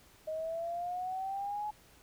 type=exponential sweep; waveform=sine; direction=up; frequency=622.3 to 850 Hz; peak=-34 dBFS; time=0.27-1.71 s; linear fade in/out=10 ms; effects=pink hiss -61 dBFS RMS until 2.02 s

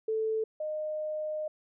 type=tone pair in turn; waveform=sine; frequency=440 / 614.4 Hz; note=A4 / D#5; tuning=0 / -22 cents; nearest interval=tritone; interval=578 cents; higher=second; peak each=-27 / -31 dBFS; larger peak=first; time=0.08-0.44 / 0.6-1.48 s; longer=second; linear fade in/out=5 ms; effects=none

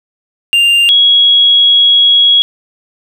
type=tone pair in turn; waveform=triangle / sine; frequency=2794 / 3323 Hz; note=F7 / G#7; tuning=0 / 0 cents; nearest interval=minor third; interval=300 cents; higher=second; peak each=-4 dBFS; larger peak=neither; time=0.53-0.89 / 0.89-2.42 s; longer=second; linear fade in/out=0 ms; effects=none

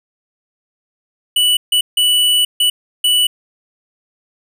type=tone bursts at uneven times; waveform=square; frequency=2960 Hz; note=F#7; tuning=in tune; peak=-11 dBFS; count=5; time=1.36-1.57 / 1.72-1.81 / 1.97-2.45 / 2.6-2.7 / 3.04-3.27 s; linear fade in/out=5 ms; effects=none

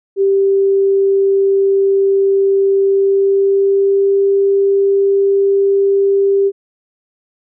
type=tone with pitch glide; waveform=sine; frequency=392 to 395.2 Hz; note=G4 to G4; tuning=0 to +14 cents; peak=-9 dBFS; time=0.16-6.52 s; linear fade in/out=50 ms; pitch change=+14 cents; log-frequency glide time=2.85-4.21 s; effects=none

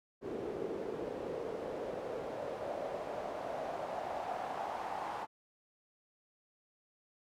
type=noise with band-pass filter sweep; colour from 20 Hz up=pink; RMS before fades=-40 dBFS; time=0.21-5.27 s; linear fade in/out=50 ms; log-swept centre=390 to 860 Hz; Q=3.4; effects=none

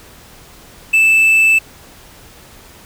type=tone with quantisation; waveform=triangle; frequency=2637 Hz; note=E7; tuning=in tune; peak=-6 dBFS; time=0.93-1.59 s; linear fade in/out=10 ms; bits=6; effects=pink hiss -41 dBFS RMS until 2.85 s

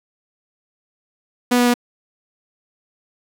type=tone with pitch steps; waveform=sawtooth; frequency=245.5 / 243.9 / 242.4 Hz; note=B3 / B3 / B3; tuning=-10 / -21 / -32 cents; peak=-9 dBFS; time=1.51-1.741 s; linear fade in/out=10 ms; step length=77 ms; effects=8-bit

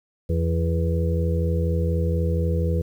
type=harmonic tone with a mistuned harmonic; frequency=84.1 Hz; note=E2; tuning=35 cents sharp; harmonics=1 / 2 / 4 / 5 / 6; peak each=-21 / -26 / -34 / -33 / -29 dBFS; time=0.29-2.82 s; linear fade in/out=10 ms; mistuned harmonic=6; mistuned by=-40 cents; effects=9-bit

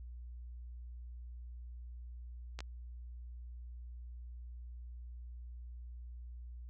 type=clicks; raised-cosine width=0.2 ms; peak=-26 dBFS; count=2; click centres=2.59 / 2.605 s; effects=added 60 Hz sine -45 dBFS peak until 6.69 s

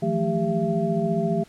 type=tone cluster; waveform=sine; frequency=161.9 / 176.5 / 218.5 / 397.4 / 674 Hz; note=E3 / F3 / A3 / G4 / E5; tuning=-31 / +19 / -12 / +24 / +38 cents; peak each=-27 dBFS; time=0.02-1.44 s; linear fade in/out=10 ms; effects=pink hiss -53 dBFS RMS until 1.48 s + low-pass 10000 Hz 12 dB/octave

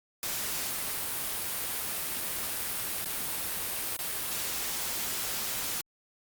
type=noise with dropouts; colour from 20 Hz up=white; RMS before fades=-33 dBFS; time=0.23-5.81 s; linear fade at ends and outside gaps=1 ms; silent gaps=3.046-3.057 / 3.966-3.99 s; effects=Opus 48 kbps

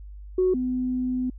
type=tone pair in turn; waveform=sine; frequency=369.6 / 253.1 Hz; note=F#4 / B3; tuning=-2 / +43 cents; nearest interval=perfect fifth; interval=655 cents; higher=first; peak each=-17 / -23 dBFS; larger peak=first; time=0.38-0.54 / 0.54-1.3 s; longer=second; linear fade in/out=5 ms; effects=tanh soft clip ceiling -13 dBFS + added 50 Hz sine -38 dBFS peak until 1.38 s

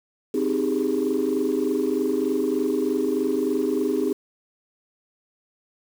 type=chord; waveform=sine; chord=Ab major seventh; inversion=first; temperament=equal; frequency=261.6 / 311.1 / 392 / 415.3 Hz; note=C4 / Eb4 / G4 / Ab4; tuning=0 / 0 / 0 / 0 cents; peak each=-25 dBFS; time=0.34-4.13 s; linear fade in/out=5 ms; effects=tanh soft clip ceiling -14 dBFS + 7-bit

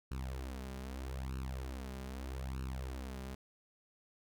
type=tone with flanger; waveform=sawtooth; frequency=65.41 Hz; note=C2; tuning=in tune; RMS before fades=-42 dBFS; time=0.11-3.35 s; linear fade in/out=5 ms; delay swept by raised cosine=0.72 to 5.02 ms; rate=0.8 Hz; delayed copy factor=+0.85; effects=none

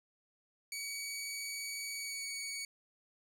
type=tone with pitch glide; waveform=15% pulse; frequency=2263 to 2246 Hz; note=C#7 to C#7; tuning=+35 to +22 cents; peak=-32 dBFS; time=0.72-2.65 s; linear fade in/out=2 ms; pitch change=-13 cents; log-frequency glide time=1.93-2.26 s; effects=none

